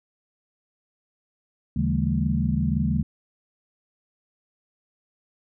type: tone cluster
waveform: sine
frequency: 76.5 / 141 / 162.8 / 198.4 / 224.2 Hz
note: D#2 / C#3 / E3 / G3 / A3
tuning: -29 / +30 / -21 / +21 / +33 cents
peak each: -27 dBFS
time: 1.76-3.03 s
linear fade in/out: 5 ms
effects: none